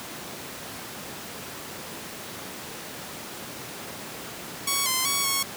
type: tone with pitch steps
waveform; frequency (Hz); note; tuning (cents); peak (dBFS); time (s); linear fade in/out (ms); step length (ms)
5% pulse; 1116 / 1037 / 1119 / 1101; C#6 / C6 / C#6 / C#6; +11 / -16 / +16 / -12; -11; 4.67-5.43; 5; 190
effects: pink hiss -37 dBFS RMS until 5.56 s + high-pass 150 Hz 12 dB/octave